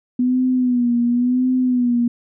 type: tone with vibrato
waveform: sine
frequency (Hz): 246.9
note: B3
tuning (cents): 0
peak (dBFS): -14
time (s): 0.19-2.08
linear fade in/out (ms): 5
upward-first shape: sine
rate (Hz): 0.94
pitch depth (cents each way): 62
effects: none